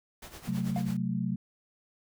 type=noise with tremolo; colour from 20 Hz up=pink; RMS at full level=-44 dBFS; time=0.22-0.97 s; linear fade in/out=5 ms; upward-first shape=sine; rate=9.2 Hz; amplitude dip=70%
type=chord; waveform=sine; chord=F# diminished; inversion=second; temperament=equal with one note detuned; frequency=132.18 / 185 / 220 Hz; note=C3 / F#3 / A3; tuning=+18 / 0 / 0 cents; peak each=-34 / -31 / -33 dBFS; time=0.47-1.36 s; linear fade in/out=10 ms
type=tone with exponential decay; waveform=triangle; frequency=708 Hz; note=F5; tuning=23 cents sharp; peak=-28 dBFS; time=0.76-0.87 s; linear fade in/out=2 ms; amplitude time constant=23 ms
effects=none